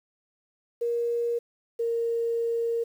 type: tone pair in turn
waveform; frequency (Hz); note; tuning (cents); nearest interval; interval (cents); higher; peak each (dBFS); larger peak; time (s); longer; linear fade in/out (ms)
sine; 471.7 / 464.1; A#4 / A#4; +20 / -8; unison; 28; first; -24; neither; 0.81-1.39 / 1.79-2.84; second; 10
effects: 9-bit